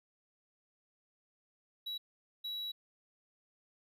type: tone bursts at uneven times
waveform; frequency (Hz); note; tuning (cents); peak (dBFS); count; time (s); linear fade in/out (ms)
triangle; 3900; B7; -23; -36; 2; 1.86-1.98 / 2.44-2.72; 10
effects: none